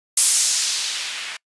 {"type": "noise with low-pass filter sweep", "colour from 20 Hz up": "violet", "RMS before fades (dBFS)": -21, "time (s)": [0.17, 1.37], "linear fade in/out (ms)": 5, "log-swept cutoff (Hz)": [10000, 2100], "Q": 1.2, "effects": ["noise-tail reverb RT60 0.1 s tail -25 dB re dry", "resampled to 24000 Hz"]}